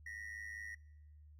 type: ring-modulated tone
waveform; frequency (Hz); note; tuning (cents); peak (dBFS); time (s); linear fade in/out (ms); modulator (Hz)
triangle; 1900; A#6; +33; -40; 0.06-0.75; 5; 52.5
effects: noise-tail reverb RT60 0.8 s tail -21 dB re dry + added 75 Hz sine -56 dBFS peak until 1.39 s